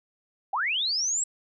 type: linear sweep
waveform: sine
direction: up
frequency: 702 to 7820 Hz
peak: -24 dBFS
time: 0.53-1.24 s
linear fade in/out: 5 ms
effects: none